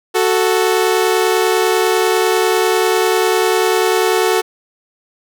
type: tone pair together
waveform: sawtooth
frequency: 370.5 / 440.6 Hz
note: F#4 / A4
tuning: +2 / +2 cents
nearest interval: minor third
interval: 300 cents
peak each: -11 dBFS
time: 0.14-4.42 s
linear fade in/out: 20 ms
effects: none